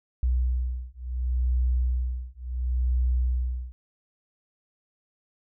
sine beating tone pair, 61.8 / 62.51 Hz, B1 / B1, +2 / +22 cents, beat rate 0.71 Hz, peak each -26 dBFS, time 0.23-3.72 s, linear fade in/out 0 ms, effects none

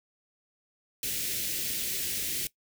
white band-stop noise, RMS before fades -32 dBFS, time 1.03-2.47 s, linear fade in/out 2 ms, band 460 to 2000 Hz, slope 24 dB/octave, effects noise-tail reverb RT60 0.1 s tail -19 dB re dry

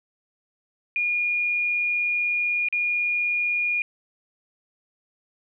sine tone with dropouts, 2432 Hz, D#7, 40 cents flat, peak -21 dBFS, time 0.96-3.82 s, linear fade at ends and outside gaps 1 ms, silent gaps 2.686-2.726 s, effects none

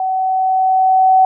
sine tone with level ramp, 755 Hz, F#5, 35 cents sharp, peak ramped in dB -15 to -6 dBFS, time 0-1.25 s, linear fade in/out 2 ms, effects none

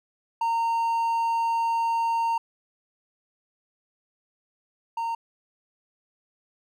triangle tone pair in turn, 920 / 920 Hz, A#5 / A#5, -23 / -23 cents, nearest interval unison, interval 0 cents, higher neither, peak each -20 / -24 dBFS, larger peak first, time 0.41-2.38 / 4.97-5.15 s, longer first, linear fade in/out 5 ms, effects none

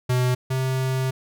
square tone pair in turn, 125.7 / 130.93 Hz, B2 / C3, +31 / +2 cents, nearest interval minor second, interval 71 cents, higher second, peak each -19 / -22 dBFS, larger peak first, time 0.09-0.35 / 0.5-1.11 s, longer second, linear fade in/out 10 ms, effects none

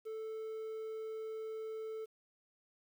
triangle tone with quantisation, 440 Hz, A4, in tune, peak -38 dBFS, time 0.05-2.06 s, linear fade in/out 20 ms, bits 11, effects none

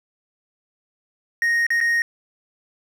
triangle tone with dropouts, 1864.7 Hz, A#6, in tune, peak -15 dBFS, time 1.42-2.02 s, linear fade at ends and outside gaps 1 ms, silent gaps 1.666-1.704 / 1.804-1.811 s, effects none

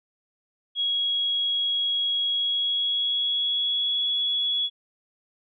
sine tone with pitch glide, 3315 to 3373 Hz, G#7 to G#7, -4 to +26 cents, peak -22 dBFS, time 0.75-4.7 s, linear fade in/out 50 ms, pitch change +30 cents, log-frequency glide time 2.26-4.13 s, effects none

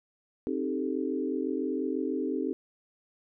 sine chord, A half-diminished seventh, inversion first, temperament equal with one note detuned, 265.1 / 311.1 / 392 / 440 Hz, C4 / Eb4 / G4 / A4, +23 / 0 / 0 / 0 cents, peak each -32 / -33 / -34 / -36 dBFS, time 0.47-2.53 s, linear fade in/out 0 ms, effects none

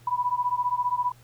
sine beating tone pair, 978 / 993 Hz, B5 / B5, -17 / +9 cents, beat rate 15 Hz, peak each -26 dBFS, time 0.07-1.12 s, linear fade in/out 5 ms, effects added 120 Hz sine -52 dBFS peak until 1.23 s + pink hiss -58 dBFS RMS until 1.23 s

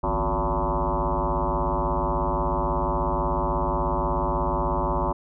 sine tone with frequency modulation, 468.8 Hz, A#4, 10 cents sharp, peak -21 dBFS, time 0.03-5.13 s, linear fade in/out 10 ms, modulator 106 Hz, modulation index 5.8, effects none

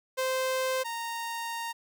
sawtooth tone pair in turn, 520 / 926.5 Hz, C5 / A#5, -11 / -11 cents, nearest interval minor seventh, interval 1000 cents, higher second, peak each -23 / -29 dBFS, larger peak first, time 0.17-0.84 / 0.84-1.73 s, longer second, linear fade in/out 20 ms, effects none

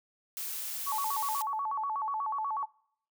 blue noise, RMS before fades -37 dBFS, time 0.37-1.42 s, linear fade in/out 0 ms
sine tone with vibrato, 987.8 Hz, B5, in tune, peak -30 dBFS, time 0.86-2.66 s, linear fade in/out 20 ms, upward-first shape square, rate 8.2 Hz, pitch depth 220 cents each way
effects noise-tail reverb RT60 0.7 s tail -24 dB re dry

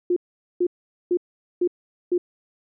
sine tone bursts, 354.6 Hz, F4, 26 cents sharp, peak -17 dBFS, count 5, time 0.1-2.18 s, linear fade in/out 5 ms, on 64 ms, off 440 ms, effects none

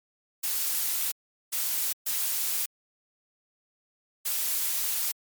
blue noise bursts at uneven times, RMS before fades -28 dBFS, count 4, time 0.43-1.12 / 1.52-1.93 / 2.06-2.66 / 4.25-5.12 s, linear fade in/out 10 ms, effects MP3 96 kbps

